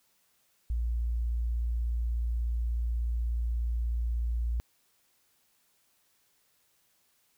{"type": "tone", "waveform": "sine", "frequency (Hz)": 58.27, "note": "A#1", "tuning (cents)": 0, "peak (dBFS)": -27, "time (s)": [0.7, 4.6], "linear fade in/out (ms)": 0, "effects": ["white hiss -70 dBFS RMS until 7.37 s"]}